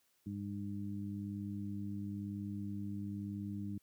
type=harmonic tone; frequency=101 Hz; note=G#2; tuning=48 cents flat; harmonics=1 / 2 / 3; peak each=-43 / -41 / -46 dBFS; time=0.26-3.78 s; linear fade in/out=5 ms; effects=white hiss -75 dBFS RMS until 3.82 s + high-pass 60 Hz 12 dB/octave